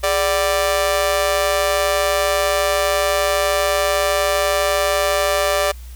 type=tone with amplitude modulation; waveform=sawtooth; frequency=587.3 Hz; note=D5; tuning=in tune; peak=-8 dBFS; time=0.03-5.72 s; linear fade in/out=10 ms; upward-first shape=sine; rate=172 Hz; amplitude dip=85%; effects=added 60 Hz sine -32 dBFS peak until 5.95 s + white hiss -47 dBFS RMS until 5.95 s